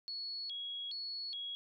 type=tone with vibrato; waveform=sine; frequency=3813 Hz; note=A#7; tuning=38 cents sharp; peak=-39 dBFS; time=0.08-1.55 s; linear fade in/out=0 ms; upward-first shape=square; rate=1.2 Hz; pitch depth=240 cents each way; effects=none

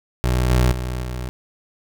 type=tone with level steps; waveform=25% pulse; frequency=62 Hz; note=B1; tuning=7 cents sharp; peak=-13 / -10 / -20 / -22 dBFS; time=0.24-1.29 s; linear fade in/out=0 ms; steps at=0.5 / 0.72 / 1.03 s; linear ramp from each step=2 ms; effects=none

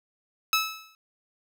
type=tone with exponential decay; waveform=15% pulse; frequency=1300 Hz; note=E6; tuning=24 cents flat; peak=-12 dBFS; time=0.53-0.95 s; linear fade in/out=1 ms; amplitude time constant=91 ms; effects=none

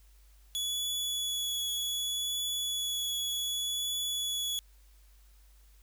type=tone with vibrato; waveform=sawtooth; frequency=3396 Hz; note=G#7; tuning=38 cents sharp; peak=-28 dBFS; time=0.55-4.59 s; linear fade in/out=0 ms; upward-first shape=triangle; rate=0.66 Hz; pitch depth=12 cents each way; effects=added 50 Hz sine -56 dBFS peak until 5.82 s + white hiss -67 dBFS RMS until 5.82 s

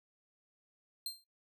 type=tone with exponential decay; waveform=sawtooth; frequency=4169 Hz; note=C8; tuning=7 cents flat; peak=-31 dBFS; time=1.06-1.24 s; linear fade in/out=2 ms; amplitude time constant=39 ms; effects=noise-tail reverb RT60 0.2 s tail -22 dB re dry

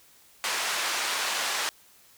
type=band-pass noise; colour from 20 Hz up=pink; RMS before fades=-29 dBFS; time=0.44-1.69 s; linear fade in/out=0 ms; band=940 to 8100 Hz; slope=12 dB/octave; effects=white hiss -57 dBFS RMS until 2.17 s

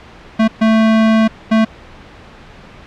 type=tone bursts at uneven times; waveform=square; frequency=221.3 Hz; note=A3; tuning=10 cents sharp; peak=-9 dBFS; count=3; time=0.39-0.48 / 0.61-1.28 / 1.51-1.65 s; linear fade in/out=10 ms; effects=pink hiss -38 dBFS RMS until 2.86 s + low-pass 3000 Hz 12 dB/octave

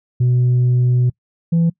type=tone pair in turn; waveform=sine; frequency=124.1 / 167.29 Hz; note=B2 / E3; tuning=+9 / +26 cents; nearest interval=perfect fourth; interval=517 cents; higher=second; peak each=-9 dBFS; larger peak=neither; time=0.2-1.1 / 1.52-1.7 s; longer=first; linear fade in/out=10 ms; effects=noise-tail reverb RT60 0.1 s tail -25 dB re dry + tanh soft clip ceiling -10 dBFS

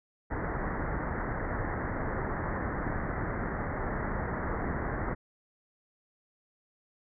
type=low-pass noise; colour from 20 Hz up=pink; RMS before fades=-33 dBFS; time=0.3-5.15 s; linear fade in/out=20 ms; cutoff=2000 Hz; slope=96 dB/octave; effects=none

